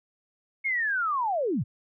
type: linear sweep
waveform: sine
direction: down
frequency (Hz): 2200 to 84.7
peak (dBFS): -24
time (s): 0.64-1.64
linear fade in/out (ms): 20
effects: none